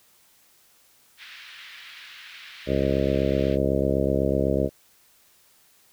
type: band-pass noise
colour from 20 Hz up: pink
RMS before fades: -44 dBFS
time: 1.17-3.58 s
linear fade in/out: 50 ms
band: 1700 to 3900 Hz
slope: 24 dB/octave
type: harmonic tone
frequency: 68 Hz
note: C#2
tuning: 33 cents flat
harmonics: 1 / 2 / 3 / 4 / 5 / 6 / 7 / 8 / 9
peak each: -29 / -29 / -29 / -29 / -29 / -29 / -29 / -29 / -29 dBFS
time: 2.66-4.7 s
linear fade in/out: 50 ms
effects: white hiss -59 dBFS RMS until 5.92 s